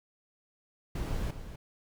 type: noise with echo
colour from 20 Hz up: brown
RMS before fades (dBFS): -33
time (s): 0.95-1.31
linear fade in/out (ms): 5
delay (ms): 250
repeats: 1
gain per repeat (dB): -10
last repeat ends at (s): 1.56
effects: none